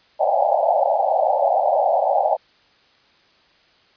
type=band-pass noise; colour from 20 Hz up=white; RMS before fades=-18 dBFS; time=0.19-2.37 s; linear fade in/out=20 ms; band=550 to 840 Hz; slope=96 dB/octave; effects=white hiss -56 dBFS RMS until 3.96 s + resampled to 11025 Hz